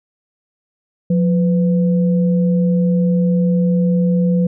sine tone pair together, 177.65 / 500 Hz, F3 / B4, +30 / +21 cents, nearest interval octave + tritone, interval 1791 cents, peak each -12 / -22 dBFS, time 1.1-4.47 s, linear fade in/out 5 ms, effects none

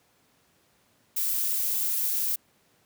violet noise, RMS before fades -27 dBFS, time 1.16-2.36 s, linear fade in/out 10 ms, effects pink hiss -65 dBFS RMS until 2.85 s + high-pass 100 Hz 12 dB/octave

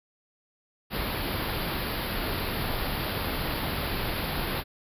pink band-stop noise, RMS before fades -30 dBFS, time 0.9-4.64 s, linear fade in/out 50 ms, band 4900 to 11000 Hz, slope 96 dB/octave, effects resampled to 32000 Hz

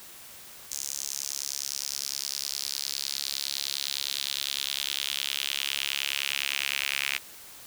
sawtooth tone with high-pass filter sweep, 69.8 Hz, C#2, 13 cents sharp, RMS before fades -32 dBFS, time 0.71-7.18 s, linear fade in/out 5 ms, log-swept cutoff 6500 to 2400 Hz, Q 2.9, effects white hiss -47 dBFS RMS until 7.66 s

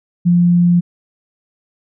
sine tone, 174.61 Hz, F3, in tune, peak -8 dBFS, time 0.25-0.81 s, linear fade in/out 20 ms, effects none

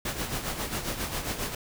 pink noise with tremolo, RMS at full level -30 dBFS, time 0.05-1.55 s, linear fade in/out 5 ms, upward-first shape sine, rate 7.4 Hz, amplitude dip 60%, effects none

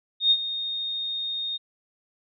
sine tone with ADSR envelope, 3693 Hz, A#7, 17 cents flat, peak -14 dBFS, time 0.2-1.58 s, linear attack 110 ms, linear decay 56 ms, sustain -13 dB, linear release 23 ms, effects none

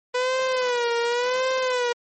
sawtooth tone with vibrato, 493.9 Hz, B4, in tune, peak -17 dBFS, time 0.14-1.93 s, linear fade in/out 10 ms, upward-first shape sine, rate 0.91 Hz, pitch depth 91 cents each way, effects low-pass 6000 Hz 12 dB/octave + MP3 32 kbps

